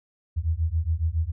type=beating tone pair; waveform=sine; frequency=77.9 / 85.1 Hz; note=D#2 / F2; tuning=+3 / -44 cents; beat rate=7.2 Hz; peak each=-25 / -25 dBFS; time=0.36-1.32 s; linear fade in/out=20 ms; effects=none